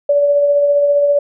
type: tone with tremolo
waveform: sine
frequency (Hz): 575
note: D5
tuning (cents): -37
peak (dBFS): -8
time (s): 0.09-1.19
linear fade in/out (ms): 5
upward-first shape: sine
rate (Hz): 15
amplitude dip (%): 30
effects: none